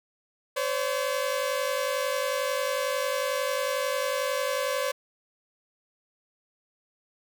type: tone pair together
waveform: sawtooth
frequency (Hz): 516.9 / 568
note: C5 / C#5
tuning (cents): -21 / +42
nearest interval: major second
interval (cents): 163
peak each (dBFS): -25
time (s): 0.56-4.92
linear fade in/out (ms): 10
effects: none